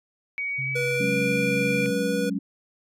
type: tone with pitch glide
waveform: sine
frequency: 2253 to 2379 Hz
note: C#7 to D7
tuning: +28 to +22 cents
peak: -26 dBFS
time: 0.38-1.86 s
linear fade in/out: 0 ms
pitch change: +94 cents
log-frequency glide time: 0.59-1.1 s
type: tone with vibrato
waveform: sine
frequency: 133.8 Hz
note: C3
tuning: 39 cents sharp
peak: -31 dBFS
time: 0.58-1.91 s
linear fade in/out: 10 ms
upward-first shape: triangle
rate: 10 Hz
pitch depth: 18 cents each way
type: tone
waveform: square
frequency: 486.5 Hz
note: B4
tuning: 26 cents flat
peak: -26 dBFS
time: 0.75-2.3 s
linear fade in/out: 10 ms
type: chord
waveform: sine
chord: F# suspended second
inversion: none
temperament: equal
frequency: 185 / 207.7 / 277.2 Hz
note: F#3 / G#3 / C#4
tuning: 0 / 0 / 0 cents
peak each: -29 dBFS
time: 1-2.39 s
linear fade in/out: 5 ms
effects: resampled to 32000 Hz